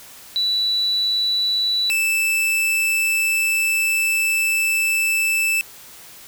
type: tone pair in turn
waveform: sine / 45% pulse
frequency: 3951 / 2637 Hz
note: B7 / E7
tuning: 0 / 0 cents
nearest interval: perfect fifth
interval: 700 cents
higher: first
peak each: -17 dBFS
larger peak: neither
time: 0.36-1.9 / 1.9-5.61 s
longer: second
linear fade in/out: 0 ms
effects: white hiss -42 dBFS RMS until 6.27 s